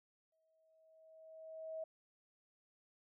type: tone with exponential growth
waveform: sine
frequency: 640 Hz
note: D#5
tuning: 49 cents sharp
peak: -40 dBFS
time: 0.32-1.84 s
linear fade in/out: 5 ms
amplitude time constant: 330 ms
effects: none